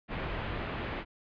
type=low-pass noise; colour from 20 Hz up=pink; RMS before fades=-36 dBFS; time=0.08-1.05 s; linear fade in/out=50 ms; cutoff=2900 Hz; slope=24 dB/octave; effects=resampled to 11025 Hz